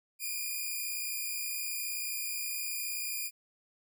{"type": "tone pair together", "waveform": "5% pulse", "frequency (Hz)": [2396, 2455], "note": ["D7", "D#7"], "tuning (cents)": [34, -24], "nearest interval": "unison", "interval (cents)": 42, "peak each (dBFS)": -27, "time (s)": [0.19, 3.31], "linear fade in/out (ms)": 50, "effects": []}